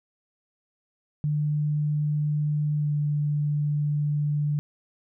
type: tone with pitch glide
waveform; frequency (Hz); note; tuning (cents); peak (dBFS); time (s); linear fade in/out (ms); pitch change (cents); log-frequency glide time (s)
sine; 149.3 to 147.59; D3 to D3; +29 to +9; -22; 1.24-4.59; 0; -20; 2.78-2.9
effects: none